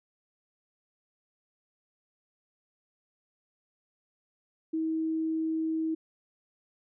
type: tone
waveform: sine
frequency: 320.1 Hz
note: D#4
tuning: 49 cents sharp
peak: -27 dBFS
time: 4.73-5.95 s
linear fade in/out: 10 ms
effects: none